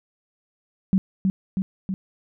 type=tone with echo; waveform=sine; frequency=190.5 Hz; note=G3; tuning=49 cents flat; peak=-14 dBFS; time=0.93-0.98 s; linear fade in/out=0 ms; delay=320 ms; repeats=3; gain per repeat=-3 dB; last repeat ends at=1.94 s; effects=none